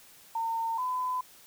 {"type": "tone pair in turn", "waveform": "sine", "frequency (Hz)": [910, 1008.5], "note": ["A#5", "B5"], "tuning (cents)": [-42, 36], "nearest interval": "major second", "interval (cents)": 178, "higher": "second", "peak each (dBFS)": -28, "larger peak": "neither", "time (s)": [[0.35, 0.78], [0.78, 1.21]], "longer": "neither", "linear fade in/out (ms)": 5, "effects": ["white hiss -55 dBFS RMS until 1.46 s"]}